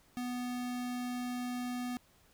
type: tone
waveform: square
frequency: 246.9 Hz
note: B3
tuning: in tune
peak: -36 dBFS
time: 0.17-1.97 s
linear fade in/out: 0 ms
effects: pink hiss -66 dBFS RMS until 2.33 s